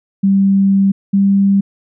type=tone pair in turn; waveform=sine; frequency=195.7 / 197.4 Hz; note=G3 / G3; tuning=-3 / +12 cents; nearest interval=unison; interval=15 cents; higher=second; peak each=-8 dBFS; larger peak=neither; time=0.23-0.92 / 1.13-1.61 s; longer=first; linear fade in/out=10 ms; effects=none